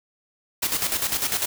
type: noise with tremolo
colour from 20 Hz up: white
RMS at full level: -23 dBFS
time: 0.62-1.46 s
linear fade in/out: 10 ms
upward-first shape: square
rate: 10 Hz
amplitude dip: 60%
effects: none